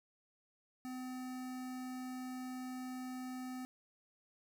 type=tone with notch filter; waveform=square; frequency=254.9 Hz; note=C4; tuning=45 cents flat; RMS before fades=-44 dBFS; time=0.85-3.65 s; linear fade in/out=0 ms; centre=3300 Hz; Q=1.9; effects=12-bit